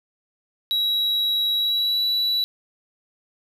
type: tone with pitch glide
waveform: triangle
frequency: 3877 to 3936 Hz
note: B7 to B7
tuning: -33 to -7 cents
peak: -18 dBFS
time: 0.71-2.44 s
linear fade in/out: 0 ms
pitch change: +26 cents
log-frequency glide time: 1.55-2.02 s
effects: none